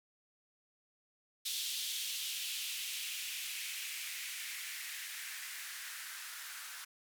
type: noise with band-pass filter sweep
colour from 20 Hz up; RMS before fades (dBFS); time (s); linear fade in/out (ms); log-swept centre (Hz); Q
violet; -42; 1.45-6.85; 10; 3500 to 1400; 2.5
effects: none